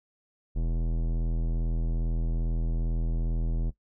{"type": "tone with tanh clipping", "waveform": "sine", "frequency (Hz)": 41.2, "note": "E1", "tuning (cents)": 0, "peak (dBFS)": -27, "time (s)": [0.55, 3.71], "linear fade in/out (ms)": 20, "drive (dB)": 18, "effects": ["noise-tail reverb RT60 0.1 s tail -17 dB re dry"]}